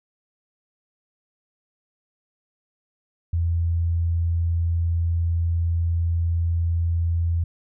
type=tone; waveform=sine; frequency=84.3 Hz; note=E2; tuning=39 cents sharp; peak=-19 dBFS; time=3.33-7.44 s; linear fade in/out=5 ms; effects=none